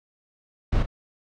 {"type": "noise with echo", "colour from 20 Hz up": "brown", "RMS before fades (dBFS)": -21, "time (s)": [0.72, 0.83], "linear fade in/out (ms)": 10, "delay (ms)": 31, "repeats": 1, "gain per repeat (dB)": -9, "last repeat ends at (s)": 0.861, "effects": ["low-pass 4000 Hz 12 dB/octave"]}